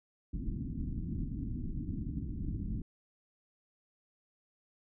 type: low-pass noise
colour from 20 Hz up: pink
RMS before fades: -37 dBFS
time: 0.33-2.82 s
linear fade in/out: 5 ms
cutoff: 300 Hz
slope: 48 dB/octave
effects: none